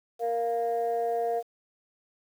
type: tone pair together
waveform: sine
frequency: 466.2 / 698.5 Hz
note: A#4 / F5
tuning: 0 / 0 cents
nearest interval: perfect fifth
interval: 700 cents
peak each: -27 dBFS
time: 0.19-1.43 s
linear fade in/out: 50 ms
effects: tanh soft clip ceiling -20 dBFS + 9-bit